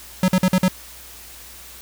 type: tone bursts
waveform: square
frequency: 185 Hz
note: F#3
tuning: in tune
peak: -14 dBFS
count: 5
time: 0.23-0.682 s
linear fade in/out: 2 ms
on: 52 ms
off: 48 ms
effects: added 60 Hz sine -48 dBFS peak until 1.81 s + white hiss -41 dBFS RMS until 1.81 s